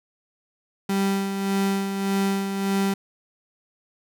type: tone with tremolo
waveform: 35% pulse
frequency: 196 Hz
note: G3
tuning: in tune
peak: -18 dBFS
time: 0.89-2.94 s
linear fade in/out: 5 ms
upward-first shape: sine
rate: 1.7 Hz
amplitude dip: 50%
effects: none